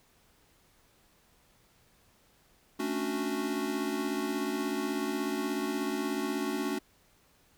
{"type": "chord", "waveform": "square", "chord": "D major seventh", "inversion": "second", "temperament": "equal with one note detuned", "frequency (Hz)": [220, 277.2, 293.7, 368.3], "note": ["A3", "C#4", "D4", "F#4"], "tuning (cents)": [0, 0, 0, -8], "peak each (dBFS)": [-38, -36, -37, -36], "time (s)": [2.79, 6.79], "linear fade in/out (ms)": 10, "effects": ["pink hiss -65 dBFS RMS until 7.57 s"]}